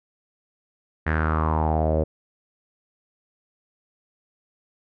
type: tone with low-pass filter sweep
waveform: sawtooth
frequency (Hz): 78.6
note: D#2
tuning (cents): +18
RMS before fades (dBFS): -22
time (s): 1.06-2.04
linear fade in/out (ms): 10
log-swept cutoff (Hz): 1800 to 520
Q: 5.5
effects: none